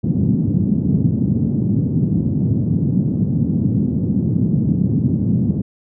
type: band-pass noise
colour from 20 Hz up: white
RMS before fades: -17 dBFS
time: 0.03-5.62 s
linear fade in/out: 10 ms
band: 100 to 230 Hz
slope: 24 dB/octave
effects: none